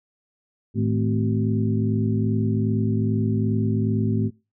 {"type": "tone cluster", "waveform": "sine", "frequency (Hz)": [108, 157.2, 216.3, 258.8, 379.8], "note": ["A2", "D#3", "A3", "C4", "F#4"], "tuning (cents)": [-32, 18, -29, -19, 45], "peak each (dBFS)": [-22, -31, -24, -27, -31], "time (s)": [0.74, 4.31], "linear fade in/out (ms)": 50, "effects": ["noise-tail reverb RT60 0.3 s tail -25 dB re dry"]}